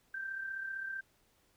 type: tone with amplitude modulation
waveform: sine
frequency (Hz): 1568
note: G6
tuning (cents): 0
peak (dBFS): -35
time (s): 0.14-1.01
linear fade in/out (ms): 5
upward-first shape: sine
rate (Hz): 35.5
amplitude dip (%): 50
effects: pink hiss -71 dBFS RMS until 1.56 s